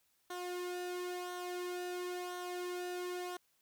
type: tone with flanger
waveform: sawtooth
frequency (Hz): 358.1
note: F4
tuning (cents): +43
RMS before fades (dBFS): -41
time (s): 0.3-3.37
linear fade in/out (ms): 5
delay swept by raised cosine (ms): 0.4 to 1.9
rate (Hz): 0.97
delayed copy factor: -0.6
effects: white hiss -75 dBFS RMS until 3.61 s